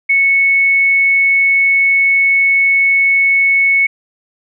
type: tone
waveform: sine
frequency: 2208 Hz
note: C#7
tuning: 7 cents flat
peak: -8 dBFS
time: 0.09-3.87 s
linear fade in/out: 10 ms
effects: none